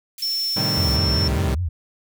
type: high-pass noise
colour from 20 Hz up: white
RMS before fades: -36 dBFS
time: 0.18-0.96 s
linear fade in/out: 2 ms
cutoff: 2500 Hz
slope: 24 dB/octave
type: tone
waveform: triangle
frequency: 5400 Hz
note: E8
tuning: 41 cents sharp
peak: -20 dBFS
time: 0.22-1.28 s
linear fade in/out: 5 ms
type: chord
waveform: sawtooth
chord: A half-diminished seventh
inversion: none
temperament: equal with one note detuned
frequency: 110 / 130.81 / 154.49 / 196 Hz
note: A2 / C3 / Eb3 / G3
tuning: 0 / 0 / -12 / 0 cents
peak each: -24 dBFS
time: 0.56-1.55 s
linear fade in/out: 10 ms
type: tone with vibrato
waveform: sine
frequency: 77.78 Hz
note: D#2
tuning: in tune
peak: -20 dBFS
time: 0.77-1.69 s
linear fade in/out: 10 ms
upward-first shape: sine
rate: 5 Hz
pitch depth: 290 cents each way
effects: none